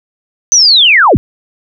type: linear sweep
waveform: sine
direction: down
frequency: 6200 to 55 Hz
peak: -3 dBFS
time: 0.52-1.17 s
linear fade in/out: 0 ms
effects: none